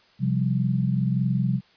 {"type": "chord", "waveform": "sine", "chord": "C suspended fourth", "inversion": "none", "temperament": "equal", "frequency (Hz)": [130.81, 174.61, 196], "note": ["C3", "F3", "G3"], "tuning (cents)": [0, 0, 0], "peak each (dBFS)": [-23, -26, -26], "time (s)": [0.19, 1.61], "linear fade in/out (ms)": 50, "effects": ["white hiss -58 dBFS RMS until 1.76 s", "resampled to 11025 Hz"]}